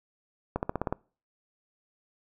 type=accelerating click train; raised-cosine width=1 ms; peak=-14 dBFS; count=7; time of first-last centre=0.56-0.926 s; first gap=69 ms; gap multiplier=0.95; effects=noise-tail reverb RT60 0.4 s tail -25 dB re dry